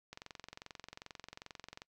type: click train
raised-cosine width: 0.2 ms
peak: -29 dBFS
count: 39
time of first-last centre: 0.13-1.819 s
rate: 22.5 Hz
effects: noise-tail reverb RT60 0.1 s tail -24 dB re dry